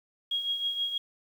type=tone with tremolo; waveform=sine; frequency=3286 Hz; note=G#7; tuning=19 cents flat; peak=-25 dBFS; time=0.31-0.98 s; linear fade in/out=5 ms; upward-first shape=triangle; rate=6.3 Hz; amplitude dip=65%; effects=9-bit